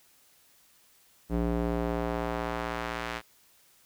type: tone with band-pass filter sweep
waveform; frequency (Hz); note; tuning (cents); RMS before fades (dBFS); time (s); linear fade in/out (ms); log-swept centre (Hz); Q
square; 58; A#1; -8; -31; 1.29-3.22; 50; 280 to 2000; 0.8
effects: white hiss -62 dBFS RMS until 3.85 s